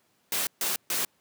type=noise bursts; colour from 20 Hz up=white; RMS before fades=-28 dBFS; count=3; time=0.32-1.05 s; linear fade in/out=2 ms; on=150 ms; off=140 ms; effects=pink hiss -68 dBFS RMS until 1.2 s + high-pass 150 Hz 12 dB/octave